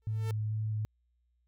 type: tone with exponential growth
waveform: sawtooth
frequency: 446.5 Hz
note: A4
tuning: 25 cents sharp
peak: -34 dBFS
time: 0.02-0.31 s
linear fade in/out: 1 ms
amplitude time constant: 61 ms
type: tone with vibrato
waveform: sine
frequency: 107.9 Hz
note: A2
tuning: 33 cents flat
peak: -30 dBFS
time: 0.07-0.85 s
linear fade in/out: 0 ms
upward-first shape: square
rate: 2.3 Hz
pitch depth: 9 cents each way
effects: added 60 Hz sine -70 dBFS peak until 1.47 s